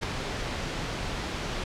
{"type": "noise with ADSR envelope", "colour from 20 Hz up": "pink", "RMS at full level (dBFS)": -27, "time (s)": [0.01, 1.64], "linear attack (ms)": 24, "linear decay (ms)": 4, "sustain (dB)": -5, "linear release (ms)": 4, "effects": ["low-pass 5000 Hz 12 dB/octave"]}